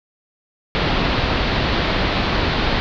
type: low-pass noise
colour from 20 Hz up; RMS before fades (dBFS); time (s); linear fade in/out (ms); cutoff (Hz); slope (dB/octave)
pink; -19; 0.75-2.8; 0; 4500; 48
effects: none